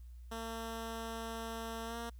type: tone with pitch glide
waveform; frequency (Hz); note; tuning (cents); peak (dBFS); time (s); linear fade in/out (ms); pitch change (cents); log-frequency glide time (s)
10% pulse; 226.9 to 233; A#3 to A#3; -47 to -1; -32; 0.31-2.1; 10; +46; 1.85-1.97
effects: added 60 Hz sine -48 dBFS peak until 2.19 s + white hiss -75 dBFS RMS until 2.19 s